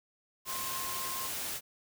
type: tone in noise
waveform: sine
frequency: 1059 Hz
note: C6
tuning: 21 cents sharp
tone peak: -40 dBFS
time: 0.45-1.3 s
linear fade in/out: 50 ms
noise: white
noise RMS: -37 dBFS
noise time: 0.45-1.61 s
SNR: -6 dB
effects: none